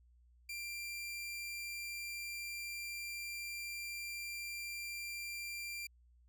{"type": "tone", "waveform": "sawtooth", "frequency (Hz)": 2372, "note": "D7", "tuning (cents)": 17, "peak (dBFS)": -38, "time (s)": [0.49, 5.87], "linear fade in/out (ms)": 5, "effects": ["added 60 Hz sine -63 dBFS peak until 6.28 s"]}